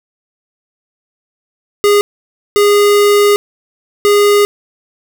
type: tone bursts at uneven times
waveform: square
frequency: 410.3 Hz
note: G#4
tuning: 21 cents flat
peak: -7 dBFS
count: 3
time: 1.84-2.01 / 2.56-3.36 / 4.05-4.45 s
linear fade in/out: 0 ms
effects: none